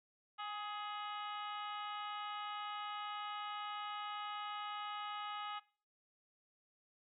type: harmonic tone with a mistuned harmonic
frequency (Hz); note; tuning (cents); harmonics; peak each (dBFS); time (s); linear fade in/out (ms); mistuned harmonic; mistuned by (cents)
419.1; G#4; +16; 2 / 3 / 4 / 5 / 6 / 7 / 8 / 9; -46 / -44 / -55 / -55 / -59 / -51 / -58 / -60; 0.38-5.6; 20; 2; -24
effects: noise-tail reverb RT60 0.4 s tail -20 dB re dry